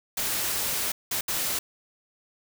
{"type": "noise bursts at uneven times", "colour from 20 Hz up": "white", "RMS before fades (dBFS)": -28, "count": 3, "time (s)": [[0.17, 0.92], [1.11, 1.21], [1.28, 1.59]], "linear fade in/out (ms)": 5, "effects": []}